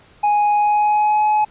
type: tone with pitch glide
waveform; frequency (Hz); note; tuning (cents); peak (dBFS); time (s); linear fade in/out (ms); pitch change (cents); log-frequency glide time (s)
triangle; 830.6 to 848.5; G#5 to G#5; 0 to +37; -11; 0.23-1.45; 10; +37; 0.54-1.24
effects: pink hiss -50 dBFS RMS until 1.5 s + resampled to 8000 Hz